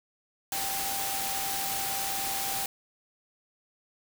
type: tone in noise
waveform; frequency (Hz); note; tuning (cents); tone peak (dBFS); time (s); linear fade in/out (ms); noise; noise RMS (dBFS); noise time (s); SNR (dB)
sine; 784; G5; 0; -36; 0.52-2.66; 2; white; -32; 0.52-2.66; -7
effects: none